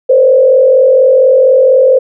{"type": "tone with frequency modulation", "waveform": "sine", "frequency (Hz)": 523.3, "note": "C5", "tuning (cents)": 0, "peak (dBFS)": -3, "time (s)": [0.09, 1.99], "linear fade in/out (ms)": 10, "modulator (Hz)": 44.2, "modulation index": 0.84, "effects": []}